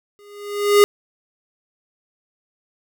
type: tone with exponential growth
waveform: square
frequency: 409.8 Hz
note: G#4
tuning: 23 cents flat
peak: -7 dBFS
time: 0.19-0.84 s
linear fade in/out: 0 ms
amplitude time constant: 140 ms
effects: none